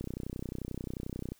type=click train; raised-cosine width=3 ms; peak=-24 dBFS; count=42; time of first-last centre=0.01-1.32 s; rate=31.3 Hz; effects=white hiss -65 dBFS RMS until 1.39 s